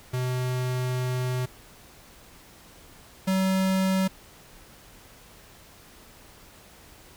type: tone pair in turn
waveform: square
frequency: 126.6 / 189.69 Hz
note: B2 / F#3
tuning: +43 / +43 cents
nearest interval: perfect fifth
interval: 700 cents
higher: second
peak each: -26 / -22 dBFS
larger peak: second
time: 0.13-1.46 / 3.27-4.08 s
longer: first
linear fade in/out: 10 ms
effects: pink hiss -51 dBFS RMS until 7.16 s